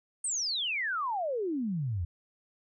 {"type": "exponential sweep", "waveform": "sine", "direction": "down", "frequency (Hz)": [8900, 79.8], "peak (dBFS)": -29, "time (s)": [0.24, 2.05], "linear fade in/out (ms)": 5, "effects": []}